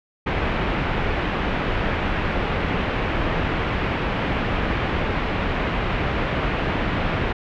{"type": "low-pass noise", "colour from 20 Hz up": "pink", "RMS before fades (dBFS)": -23, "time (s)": [0.26, 7.33], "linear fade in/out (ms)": 10, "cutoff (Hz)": 2800, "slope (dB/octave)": 24, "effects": []}